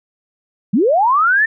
sine linear sweep, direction up, 169.6 to 1823 Hz, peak -10 dBFS, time 0.73-1.46 s, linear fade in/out 10 ms, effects none

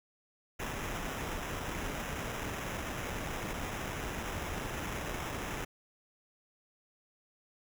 pink noise with sample-and-hold, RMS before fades -38 dBFS, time 0.59-5.65 s, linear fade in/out 10 ms, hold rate 4410 Hz, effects none

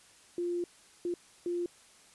sine tone bursts at uneven times, 349.2 Hz, F4, in tune, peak -30 dBFS, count 3, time 0.38-0.64 / 1.05-1.14 / 1.46-1.66 s, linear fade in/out 2 ms, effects white hiss -59 dBFS RMS until 2.14 s + resampled to 24000 Hz

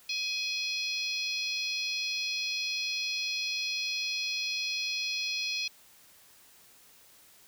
harmonic tone with a mistuned harmonic, 839 Hz, G#5, 17 cents sharp, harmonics 3 / 4 / 5 / 6 / 7, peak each -34 / -38 / -35 / -39 / -42 dBFS, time 0.09-5.68 s, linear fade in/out 5 ms, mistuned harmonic 7, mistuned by -41 cents, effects white hiss -58 dBFS RMS until 7.47 s

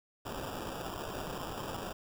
white noise with sample-and-hold, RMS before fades -40 dBFS, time 0.25-1.93 s, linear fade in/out 10 ms, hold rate 2100 Hz, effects none

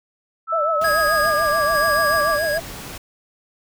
sine tone with pitch glide, 1318.5 to 1167.9 Hz, E6 to D6, 0 to -10 cents, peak -19 dBFS, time 0.47-2.39 s, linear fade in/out 50 ms, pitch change -210 cents, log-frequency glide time 0.63-1.63 s
sine tone with vibrato, 622.3 Hz, D#5, in tune, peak -20 dBFS, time 0.52-2.6 s, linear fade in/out 10 ms, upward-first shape triangle, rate 6.9 Hz, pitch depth 140 cents each way
pink noise, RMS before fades -34 dBFS, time 0.81-2.98 s, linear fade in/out 5 ms
square tone with tremolo, 1650 Hz, G#6, 12 cents flat, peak -20 dBFS, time 0.84-2.58 s, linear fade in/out 5 ms, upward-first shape square, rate 1.1 Hz, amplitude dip 30%
effects none

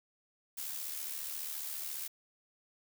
blue noise with amplitude modulation, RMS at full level -38 dBFS, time 0.57-2.08 s, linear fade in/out 10 ms, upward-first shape sine, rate 74.5 Hz, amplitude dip 50%, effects none

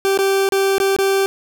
40% pulse tone with dropouts, 390 Hz, G4, 9 cents flat, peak -13 dBFS, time 0.05-1.26 s, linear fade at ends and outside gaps 0 ms, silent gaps 0.175-0.189 / 0.489-0.522 / 0.782-0.801 / 0.964-0.987 s, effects none

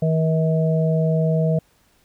harmonic tone, 160 Hz, D#3, 49 cents sharp, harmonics 1 / 3 / 4, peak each -17 / -25 / -24 dBFS, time 0.02-1.59 s, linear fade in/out 5 ms, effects pink hiss -60 dBFS RMS until 2.04 s

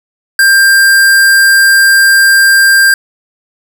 square tone, 1590 Hz, G6, 24 cents sharp, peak -4 dBFS, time 0.39-2.94 s, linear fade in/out 2 ms, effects none

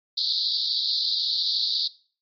pink band-pass noise, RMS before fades -25 dBFS, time 0.17-1.88 s, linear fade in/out 10 ms, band 3700 to 4800 Hz, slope 96 dB/octave, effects noise-tail reverb RT60 0.4 s tail -19 dB re dry + MP3 32 kbps

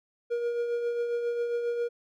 triangle tone with tremolo, 474.7 Hz, A#4, 31 cents sharp, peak -23 dBFS, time 0.3-1.89 s, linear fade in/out 20 ms, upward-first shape triangle, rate 7.4 Hz, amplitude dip 45%, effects none

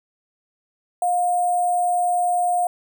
sine tone with sample-and-hold, 710 Hz, F5, 28 cents sharp, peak -17 dBFS, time 1.02-2.67 s, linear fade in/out 2 ms, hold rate 8820 Hz, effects none

